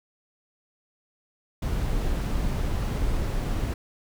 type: noise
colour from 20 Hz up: brown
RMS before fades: -26 dBFS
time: 1.62-3.74 s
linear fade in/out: 5 ms
effects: none